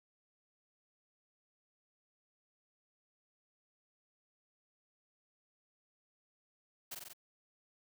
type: noise with echo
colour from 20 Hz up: white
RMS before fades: -43 dBFS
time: 6.91-6.95 s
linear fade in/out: 10 ms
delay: 46 ms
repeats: 4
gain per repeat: -2 dB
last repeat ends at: 7.134 s
effects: none